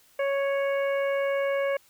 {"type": "harmonic tone with a mistuned harmonic", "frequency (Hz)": 554.4, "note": "C#5", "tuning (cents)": 0, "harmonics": [1, 2, 3, 4, 5], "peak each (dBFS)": [-24, -36, -36, -36, -45], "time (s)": [0.19, 1.77], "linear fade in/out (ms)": 5, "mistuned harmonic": 5, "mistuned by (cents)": 24, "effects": ["white hiss -60 dBFS RMS until 1.89 s"]}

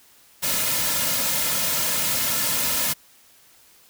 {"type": "noise with comb filter", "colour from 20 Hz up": "white", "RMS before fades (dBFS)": -23, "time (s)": [0.42, 2.94], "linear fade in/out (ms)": 20, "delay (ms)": 2.6, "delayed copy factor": -0.7, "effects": ["white hiss -54 dBFS RMS until 3.89 s"]}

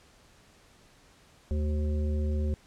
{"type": "harmonic tone with a mistuned harmonic", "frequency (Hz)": 75.6, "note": "D#2", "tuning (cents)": -49, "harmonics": [1, 3, 5, 7], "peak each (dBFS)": [-26, -36, -40, -43], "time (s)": [1.51, 2.54], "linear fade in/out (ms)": 0, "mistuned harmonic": 3, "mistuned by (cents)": -62, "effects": ["pink hiss -59 dBFS RMS until 2.66 s", "low-pass 9000 Hz 12 dB/octave"]}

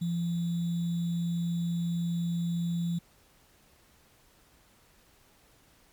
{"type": "tone with sample-and-hold", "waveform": "sine", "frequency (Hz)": 170.8, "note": "F3", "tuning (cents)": -38, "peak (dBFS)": -27, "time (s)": [0.01, 2.99], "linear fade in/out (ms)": 10, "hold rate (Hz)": 3675, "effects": ["pink hiss -62 dBFS RMS until 5.92 s", "MP3 96 kbps"]}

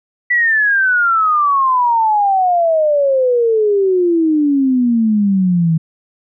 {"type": "exponential sweep", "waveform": "sine", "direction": "down", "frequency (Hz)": [1975.5, 158.5], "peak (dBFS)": -10, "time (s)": [0.3, 5.78], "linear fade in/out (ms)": 10, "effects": []}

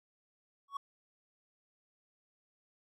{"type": "tone with exponential growth", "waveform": "triangle", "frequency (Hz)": 1115, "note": "C#6", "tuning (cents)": 10, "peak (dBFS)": -30, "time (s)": [0.68, 0.77], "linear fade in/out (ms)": 5, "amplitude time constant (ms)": 19, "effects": []}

